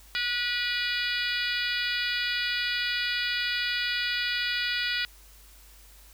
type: harmonic tone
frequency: 486.3 Hz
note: B4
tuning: 27 cents flat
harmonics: 3 / 4 / 5 / 6 / 7 / 8 / 9 / 10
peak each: -32 / -33 / -34 / -35 / -35 / -36 / -37 / -37 dBFS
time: 0.15-5.05 s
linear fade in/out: 0 ms
effects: added 50 Hz sine -52 dBFS peak until 6.13 s + white hiss -55 dBFS RMS until 6.13 s